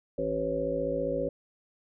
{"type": "harmonic tone with a mistuned harmonic", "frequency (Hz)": 55, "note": "A1", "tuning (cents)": 0, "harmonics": [1, 3, 5, 7, 9, 10], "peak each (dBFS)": [-42, -39, -36, -36, -32, -31], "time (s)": [0.18, 1.29], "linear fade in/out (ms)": 5, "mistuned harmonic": 1, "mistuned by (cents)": 37, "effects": []}